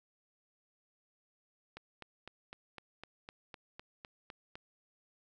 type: click train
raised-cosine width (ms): 0.3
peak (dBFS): -30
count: 12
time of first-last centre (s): 1.77-4.555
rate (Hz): 3.95
effects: none